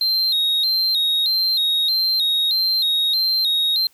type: tone with vibrato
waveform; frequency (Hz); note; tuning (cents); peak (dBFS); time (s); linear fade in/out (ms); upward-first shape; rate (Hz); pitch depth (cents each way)
triangle; 3947; B7; -2; -15; 0.01-3.87; 2; square; 1.6; 83
effects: white hiss -57 dBFS RMS until 3.93 s